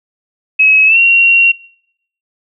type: tone with pitch glide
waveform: sine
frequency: 2562 to 2746 Hz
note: E7 to F7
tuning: -50 to -30 cents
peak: -5 dBFS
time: 0.59-1.52 s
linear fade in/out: 10 ms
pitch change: +120 cents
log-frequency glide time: 0.86-0.98 s
effects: noise-tail reverb RT60 0.7 s tail -24 dB re dry